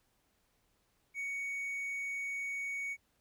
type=tone; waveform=triangle; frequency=2234 Hz; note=C#7; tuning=13 cents sharp; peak=-34 dBFS; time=1.14-2.97 s; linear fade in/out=50 ms; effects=pink hiss -75 dBFS RMS until 3.2 s